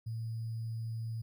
sine tone with sample-and-hold, 113.1 Hz, A2, 48 cents sharp, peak -35 dBFS, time 0.06-1.22 s, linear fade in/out 10 ms, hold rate 4900 Hz, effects none

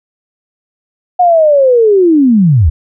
sine linear sweep, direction down, 731 to 65.4 Hz, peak -4 dBFS, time 1.19-2.7 s, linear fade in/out 10 ms, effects none

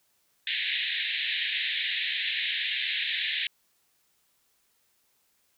white band-pass noise, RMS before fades -30 dBFS, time 0.47-3.47 s, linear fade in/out 2 ms, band 1700 to 3900 Hz, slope 96 dB/octave, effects white hiss -70 dBFS RMS until 5.57 s

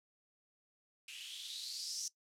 violet noise with band-pass filter sweep, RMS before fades -44 dBFS, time 1.08-2.08 s, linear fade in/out 2 ms, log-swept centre 2600 to 5900 Hz, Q 5.9, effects noise-tail reverb RT60 0.1 s tail -19 dB re dry + low-pass 10000 Hz 12 dB/octave

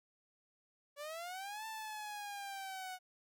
sawtooth linear two-way sweep, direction up then down, 566 to 888 to 734 Hz, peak -39 dBFS, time 0.96-2.99 s, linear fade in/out 50 ms, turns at 1.66 s, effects none

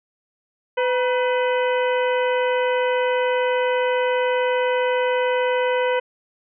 harmonic tone with a mistuned harmonic, 503 Hz, B4, 32 cents sharp, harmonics 1 / 2 / 3 / 4 / 5 / 6, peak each -19 / -25 / -29 / -31 / -33 / -35 dBFS, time 0.77-6 s, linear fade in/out 10 ms, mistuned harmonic 2, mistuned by -74 cents, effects none

